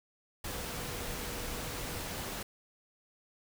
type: tone in noise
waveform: sine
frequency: 486.8 Hz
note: B4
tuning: 25 cents flat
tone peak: -49 dBFS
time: 0.49-1.98 s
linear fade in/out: 5 ms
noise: pink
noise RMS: -39 dBFS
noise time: 0.44-2.43 s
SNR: -13 dB
effects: none